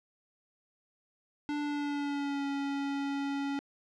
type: tone with pitch glide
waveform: square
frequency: 293.7 to 279.6 Hz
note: D4 to C#4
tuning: 0 to +15 cents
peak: -32 dBFS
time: 1.49-3.59 s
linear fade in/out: 0 ms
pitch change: -85 cents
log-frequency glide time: 1.6-2.46 s
effects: low-pass 4000 Hz 12 dB/octave